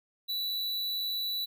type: tone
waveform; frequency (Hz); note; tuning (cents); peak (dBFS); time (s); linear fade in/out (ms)
square; 3951; B7; 0; -31; 0.28-1.46; 20
effects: none